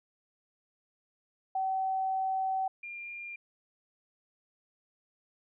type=tone pair in turn; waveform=sine; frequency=763 / 2399 Hz; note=G5 / D7; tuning=-47 / +36 cents; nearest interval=octave + minor sixth; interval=1983 cents; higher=second; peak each=-28 / -39 dBFS; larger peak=first; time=1.55-2.68 / 2.83-3.36 s; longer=first; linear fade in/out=5 ms; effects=none